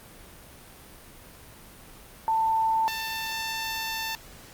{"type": "tone pair in turn", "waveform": ["sine", "10% pulse"], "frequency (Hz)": [891, 891], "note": ["A5", "A5"], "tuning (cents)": [22, 22], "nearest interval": "unison", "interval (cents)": 0, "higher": "neither", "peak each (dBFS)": -21, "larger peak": "neither", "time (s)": [[2.28, 2.88], [2.88, 4.15]], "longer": "second", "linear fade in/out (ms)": 0, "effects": ["pink hiss -48 dBFS RMS until 4.53 s", "Opus 32 kbps"]}